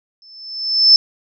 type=tone with exponential growth; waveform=sine; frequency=5274 Hz; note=E8; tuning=in tune; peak=-3 dBFS; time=0.22-0.96 s; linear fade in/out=1 ms; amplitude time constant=160 ms; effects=none